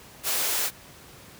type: high-pass noise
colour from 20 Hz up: white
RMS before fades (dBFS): -26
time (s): 0.23-0.71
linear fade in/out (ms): 50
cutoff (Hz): 330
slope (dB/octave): 24
effects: pink hiss -48 dBFS RMS until 1.39 s + high-pass 60 Hz 12 dB/octave